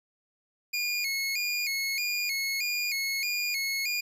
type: tone with vibrato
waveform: 25% pulse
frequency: 2300 Hz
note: D7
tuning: 37 cents flat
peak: -24 dBFS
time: 0.73-4.01 s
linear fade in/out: 10 ms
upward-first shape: square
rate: 1.6 Hz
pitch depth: 92 cents each way
effects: none